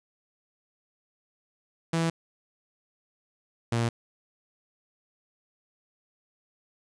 sawtooth tone pair in turn, 165 / 116.67 Hz, E3 / A#2, +2 / +2 cents, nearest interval tritone, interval 600 cents, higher first, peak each -20 dBFS, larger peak neither, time 1.93-2.1 / 3.72-3.89 s, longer neither, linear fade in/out 5 ms, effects resampled to 22050 Hz + 10-bit

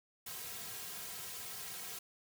white noise with comb filter, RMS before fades -45 dBFS, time 0.26-1.99 s, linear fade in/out 5 ms, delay 3.4 ms, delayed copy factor -1, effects none

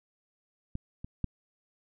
clicks, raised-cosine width 5 ms, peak -22 / -27 / -17 dBFS, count 3, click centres 0.754 / 1.045 / 1.243 s, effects none

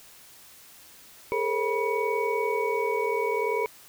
sine tone cluster, 414.7 / 455.1 / 538 / 973 / 2250 Hz, G#4 / A#4 / C5 / B5 / C#7, -3 / -42 / +48 / -26 / +25 cents, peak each -29 / -28 / -36 / -30 / -33 dBFS, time 1.32-3.66 s, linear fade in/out 0 ms, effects white hiss -51 dBFS RMS until 3.88 s

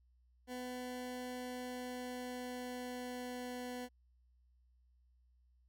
20% pulse tone with pitch glide, 250.1 to 248.1 Hz, B3 to B3, +22 to +8 cents, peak -37 dBFS, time 0.47-3.89 s, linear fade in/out 50 ms, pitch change -14 cents, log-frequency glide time 1.37-3.59 s, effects added 61 Hz sine -67 dBFS peak until 5.68 s

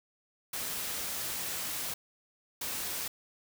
white noise bursts at uneven times, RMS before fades -36 dBFS, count 2, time 0.53-1.94 / 2.61-3.08 s, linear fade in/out 5 ms, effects none

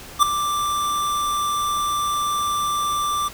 square tone with ADSR envelope, 1178 Hz, D6, 5 cents sharp, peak -9 dBFS, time 0.19-3.29 s, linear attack 37 ms, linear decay 4 ms, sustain -12 dB, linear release 18 ms, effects pink hiss -39 dBFS RMS until 3.33 s

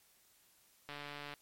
click train, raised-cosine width 0.3 ms, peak -29 dBFS, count 66, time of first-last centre 0.89-1.338 s, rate 145 Hz, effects white hiss -68 dBFS RMS until 1.41 s + MP3 64 kbps

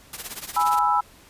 white noise with tremolo, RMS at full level -31 dBFS, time 0.13-0.79 s, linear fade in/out 2 ms, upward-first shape triangle, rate 17 Hz, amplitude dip 90%
sine chord, E major, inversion first, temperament equal, 830.6 / 987.8 / 1318.5 Hz, G#5 / B5 / E6, 0 / 0 / 0 cents, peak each -22 dBFS, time 0.56-1.01 s, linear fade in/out 10 ms
effects pink hiss -51 dBFS RMS until 1.29 s + resampled to 32000 Hz

